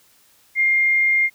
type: tone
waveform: sine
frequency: 2117 Hz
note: C7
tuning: 20 cents sharp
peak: -14 dBFS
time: 0.55-1.3 s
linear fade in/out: 50 ms
effects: white hiss -56 dBFS RMS until 1.34 s